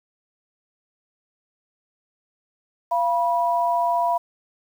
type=tone pair together; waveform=sine; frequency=689 / 974.4 Hz; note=F5 / B5; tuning=-24 / -24 cents; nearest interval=tritone; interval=600 cents; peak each=-21 dBFS; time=2.91-4.18 s; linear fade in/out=10 ms; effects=8-bit